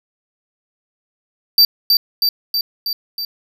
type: tone with echo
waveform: square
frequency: 4657 Hz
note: D8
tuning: 15 cents flat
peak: -7 dBFS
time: 1.58-1.65 s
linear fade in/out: 2 ms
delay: 320 ms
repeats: 5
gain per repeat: -3 dB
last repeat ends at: 3.25 s
effects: none